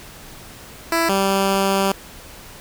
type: tone pair in turn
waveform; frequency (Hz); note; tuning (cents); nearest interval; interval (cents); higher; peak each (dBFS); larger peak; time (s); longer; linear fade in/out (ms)
10% pulse; 332 / 195.03; E4 / G3; +12 / -9; major sixth; 921; first; -8; neither; 0.92-1.09 / 1.09-1.92; second; 2
effects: pink hiss -40 dBFS RMS until 2.6 s